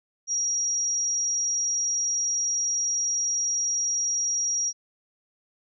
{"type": "tone", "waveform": "sine", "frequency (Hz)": 5690, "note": "F8", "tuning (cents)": 31, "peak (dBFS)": -23, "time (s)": [0.27, 4.73], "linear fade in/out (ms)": 50, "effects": []}